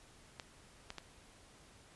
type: clicks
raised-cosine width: 0.2 ms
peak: -26 dBFS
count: 3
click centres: 0.398 / 0.904 / 0.983 s
effects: pink hiss -61 dBFS RMS until 1.95 s + resampled to 24000 Hz